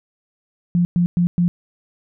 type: tone bursts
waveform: sine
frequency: 174.61 Hz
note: F3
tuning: in tune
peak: -13 dBFS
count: 4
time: 0.75-1.48 s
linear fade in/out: 0 ms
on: 100 ms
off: 110 ms
effects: none